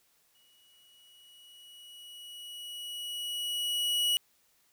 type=tone with exponential growth; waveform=45% pulse; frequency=2920 Hz; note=F#7; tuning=24 cents flat; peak=-24 dBFS; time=0.35-4.17 s; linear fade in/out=0 ms; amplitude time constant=830 ms; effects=white hiss -69 dBFS RMS until 4.72 s